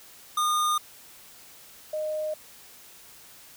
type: tone pair in turn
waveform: square / sine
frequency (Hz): 1219 / 616.4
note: D#6 / D#5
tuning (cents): -36 / -16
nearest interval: octave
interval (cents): 1180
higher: first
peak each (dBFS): -23 / -27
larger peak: first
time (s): 0.37-0.78 / 1.93-2.34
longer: neither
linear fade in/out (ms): 5
effects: white hiss -50 dBFS RMS until 3.56 s